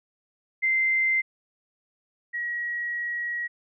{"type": "tone pair in turn", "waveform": "sine", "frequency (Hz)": [2081, 1907.8], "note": ["C7", "A#6"], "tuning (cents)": [-10, 40], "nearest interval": "major second", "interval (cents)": 150, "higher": "first", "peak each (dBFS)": [-20, -27], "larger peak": "first", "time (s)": [[0.62, 1.22], [2.33, 3.48]], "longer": "second", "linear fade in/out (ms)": 20, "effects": []}